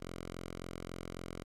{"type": "tone", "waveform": "5% pulse", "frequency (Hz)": 43.65, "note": "F1", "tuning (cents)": 0, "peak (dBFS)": -31, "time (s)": [0, 1.44], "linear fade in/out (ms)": 10, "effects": ["low-pass 12000 Hz 12 dB/octave", "12-bit"]}